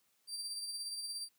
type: tone with tremolo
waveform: 30% pulse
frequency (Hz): 4699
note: D8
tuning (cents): 0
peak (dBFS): -35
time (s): 0.27-1.29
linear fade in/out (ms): 50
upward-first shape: sine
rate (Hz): 17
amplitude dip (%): 40
effects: white hiss -75 dBFS RMS until 1.38 s + high-pass 100 Hz 12 dB/octave